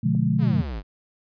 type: chord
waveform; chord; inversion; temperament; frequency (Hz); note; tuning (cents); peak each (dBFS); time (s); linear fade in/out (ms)
sine; B diminished seventh; none; just; 123.47 / 148.16 / 177.8 / 213.4; B2 / D3 / F3 / Ab3; 0 / +16 / +31 / +47; -24; 0.03-0.62; 10
type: click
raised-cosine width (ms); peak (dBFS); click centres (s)
2; -28; 0.15
type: exponential sweep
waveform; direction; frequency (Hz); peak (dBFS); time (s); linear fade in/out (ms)
square; down; 155.56 to 46.25; -29; 0.38-0.83; 50
effects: resampled to 11025 Hz